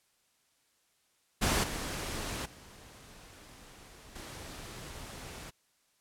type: noise with level steps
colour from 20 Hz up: pink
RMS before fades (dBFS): -28 / -37 / -53 / -45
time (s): 1.41-5.51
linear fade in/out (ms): 20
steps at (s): 1.63 / 2.45 / 4.15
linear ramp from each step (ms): 10
effects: white hiss -72 dBFS RMS until 6 s + low-pass 11000 Hz 12 dB/octave